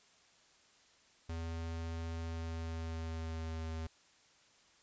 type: tone with pitch glide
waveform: square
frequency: 82.5 to 80.62 Hz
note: E2 to E2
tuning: +2 to -38 cents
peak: -39 dBFS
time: 1.29-3.87 s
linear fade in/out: 5 ms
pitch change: -40 cents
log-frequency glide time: 2.21-3.7 s
effects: white hiss -66 dBFS RMS until 4.82 s + resampled to 16000 Hz